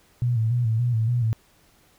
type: tone with vibrato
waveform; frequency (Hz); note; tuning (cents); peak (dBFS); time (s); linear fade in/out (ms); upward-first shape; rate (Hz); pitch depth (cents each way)
sine; 116.54; A#2; 0; -19; 0.22-1.33; 0; square; 3.5; 74
effects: pink hiss -59 dBFS RMS until 1.98 s